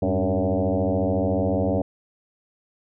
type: tone with frequency modulation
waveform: sine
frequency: 181.5 Hz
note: F#3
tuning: 33 cents flat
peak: -19 dBFS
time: 0.02-1.82 s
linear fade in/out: 5 ms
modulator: 94.2 Hz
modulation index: 5.3
effects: none